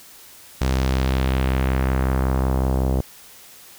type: tone with low-pass filter sweep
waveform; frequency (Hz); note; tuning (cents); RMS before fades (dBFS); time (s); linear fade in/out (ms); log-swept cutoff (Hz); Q
sawtooth; 65.41; C2; 0; -20; 0.61-3.01; 5; 7000 to 610; 1.2
effects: white hiss -45 dBFS RMS until 3.78 s

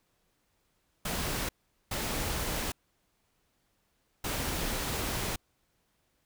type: noise bursts at uneven times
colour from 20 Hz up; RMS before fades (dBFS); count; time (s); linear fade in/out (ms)
pink; -33; 3; 1.05-1.49 / 1.91-2.72 / 4.24-5.36; 5
effects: pink hiss -74 dBFS RMS until 6.25 s

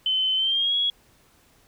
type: tone with pitch glide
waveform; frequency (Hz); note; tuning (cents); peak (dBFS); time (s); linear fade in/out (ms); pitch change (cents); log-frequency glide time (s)
sine; 3057 to 3334; G7 to G#7; -44 to +6; -20; 0.06-0.9; 2; +150; 0.36-0.75
effects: pink hiss -59 dBFS RMS until 1.67 s

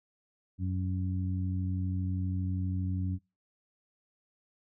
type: harmonic tone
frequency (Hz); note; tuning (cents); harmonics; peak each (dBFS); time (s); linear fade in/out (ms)
92.5; F#2; 0; 1 / 2 / 3; -30 / -36 / -40; 0.58-3.19; 50
effects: noise-tail reverb RT60 0.3 s tail -26 dB re dry

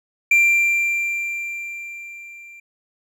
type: tone with level ramp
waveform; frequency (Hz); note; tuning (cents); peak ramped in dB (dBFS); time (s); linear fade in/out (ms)
triangle; 2367; D7; +13; -9 to -38; 0.31-2.6; 5
effects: none

